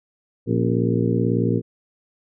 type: harmonic tone with a mistuned harmonic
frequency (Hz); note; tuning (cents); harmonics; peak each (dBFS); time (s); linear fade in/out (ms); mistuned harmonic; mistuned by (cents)
58.27; A#1; 0; 2 / 3 / 4 / 5 / 6 / 7 / 8; -22 / -24 / -25 / -26 / -27 / -27 / -28; 0.46-1.62; 50; 5; -100
effects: none